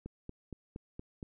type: click train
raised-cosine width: 3 ms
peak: -29 dBFS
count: 6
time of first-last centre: 0.06-1.228 s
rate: 4.28 Hz
effects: none